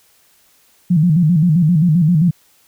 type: tone with vibrato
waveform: sine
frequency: 164.81 Hz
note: E3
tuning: in tune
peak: -9 dBFS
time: 0.9-2.31 s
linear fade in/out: 10 ms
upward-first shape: square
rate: 7.6 Hz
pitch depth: 130 cents each way
effects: white hiss -54 dBFS RMS until 2.67 s